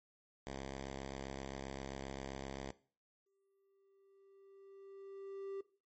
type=tone; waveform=5% pulse; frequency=67.6 Hz; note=C#2; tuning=43 cents flat; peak=-32 dBFS; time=0.47-2.71 s; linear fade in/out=0 ms
type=tone with exponential growth; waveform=triangle; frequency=392 Hz; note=G4; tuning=in tune; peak=-38 dBFS; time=3.26-5.61 s; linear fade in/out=5 ms; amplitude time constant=510 ms
effects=noise-tail reverb RT60 0.4 s tail -18 dB re dry + MP3 32 kbps